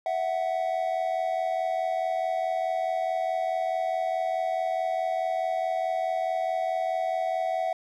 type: tone pair together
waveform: triangle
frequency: 659.3 / 744 Hz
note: E5 / F#5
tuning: 0 / +9 cents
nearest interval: major second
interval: 209 cents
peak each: -26 dBFS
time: 0.06-7.73 s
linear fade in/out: 2 ms
effects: none